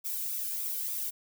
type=noise with flanger; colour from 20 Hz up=violet; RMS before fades=-34 dBFS; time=0.04-1.11 s; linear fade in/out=20 ms; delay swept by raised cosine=0.81 to 1.34 ms; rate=3.4 Hz; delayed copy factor=+0.55; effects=none